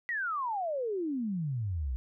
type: exponential sweep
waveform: sine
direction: down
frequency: 1975.5 to 58.7 Hz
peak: -30 dBFS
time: 0.09-1.96 s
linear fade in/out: 0 ms
effects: none